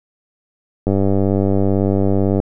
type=click train; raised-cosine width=2 ms; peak=-4 dBFS; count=151; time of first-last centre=0.87-2.401 s; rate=98 Hz; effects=none